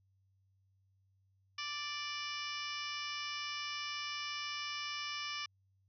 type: harmonic tone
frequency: 587.3 Hz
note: D5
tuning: in tune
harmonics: 2 / 3 / 4 / 5 / 6 / 7 / 8 / 9 / 10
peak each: -45 / -49 / -44 / -45 / -51 / -55 / -51 / -46 / -54 dBFS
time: 1.58-5.46 s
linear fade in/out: 5 ms
effects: added 96 Hz sine -70 dBFS peak until 5.88 s